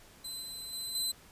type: tone with level steps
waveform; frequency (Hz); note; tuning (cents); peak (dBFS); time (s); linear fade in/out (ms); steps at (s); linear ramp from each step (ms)
25% pulse; 4044; B7; +40; -34 / -36 / -32 / -26; 0.24-1.12; 10; 0.42 / 0.73 / 0.95; 2
effects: pink hiss -57 dBFS RMS until 1.31 s + resampled to 32000 Hz